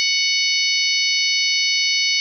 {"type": "harmonic tone", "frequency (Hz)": 741, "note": "F#5", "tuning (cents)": 2, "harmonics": [3, 4, 5, 6, 7, 8], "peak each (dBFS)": [-21, -24, -27, -21, -25, -27], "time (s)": [0, 2.2], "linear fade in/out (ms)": 0, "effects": []}